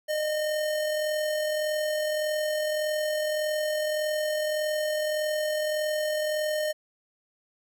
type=tone with amplitude modulation; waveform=square; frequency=611 Hz; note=D#5; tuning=32 cents flat; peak=-25 dBFS; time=0.08-6.73 s; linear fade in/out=20 ms; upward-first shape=sine; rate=41.7 Hz; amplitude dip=30%; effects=none